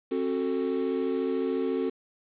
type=chord; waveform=triangle; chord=F# diminished; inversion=second; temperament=just; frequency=266.4 / 370 / 444 Hz; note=C4 / F#4 / A4; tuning=+31 / 0 / +16 cents; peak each=-28 dBFS; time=0.11-1.9 s; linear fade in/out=10 ms; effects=resampled to 8000 Hz + 8-bit